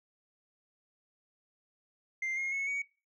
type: tone with pitch steps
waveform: sine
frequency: 2093 / 2143 / 2195 / 2247 Hz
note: C7 / C7 / C#7 / C#7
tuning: 0 / +41 / -18 / +23 cents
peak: -29 dBFS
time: 2.22-2.82 s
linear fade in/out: 5 ms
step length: 150 ms
effects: noise-tail reverb RT60 0.3 s tail -19 dB re dry + tanh soft clip ceiling -30 dBFS